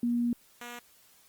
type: tone pair in turn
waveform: sine / 5% pulse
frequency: 238.8 / 240.7 Hz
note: A#3 / B3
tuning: +42 / -44 cents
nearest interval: unison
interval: 14 cents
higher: second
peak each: -25 / -29 dBFS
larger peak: first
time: 0.03-0.33 / 0.61-0.79 s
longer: first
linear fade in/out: 2 ms
effects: white hiss -61 dBFS RMS until 1.28 s + Opus 24 kbps